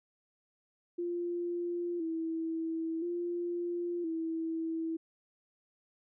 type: tone with vibrato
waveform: sine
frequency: 336.6 Hz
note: E4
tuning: 36 cents sharp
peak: -32 dBFS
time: 0.98-4.97 s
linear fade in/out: 10 ms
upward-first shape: square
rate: 0.49 Hz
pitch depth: 56 cents each way
effects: none